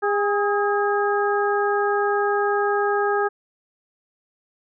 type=harmonic tone with a mistuned harmonic; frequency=407.4 Hz; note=G#4; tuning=33 cents flat; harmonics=1 / 2 / 3 / 4; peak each=-21 / -24 / -26 / -27 dBFS; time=0.02-3.29 s; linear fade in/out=20 ms; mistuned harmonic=3; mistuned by=+49 cents; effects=none